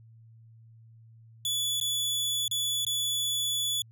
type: tone with dropouts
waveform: sawtooth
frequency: 3435 Hz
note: A7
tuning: 42 cents flat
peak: -24 dBFS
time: 1.45-3.82 s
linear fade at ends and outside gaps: 2 ms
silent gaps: 1.801-1.811 / 2.48-2.512 / 2.85-2.866 s
effects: added 113 Hz sine -51 dBFS peak until 3.91 s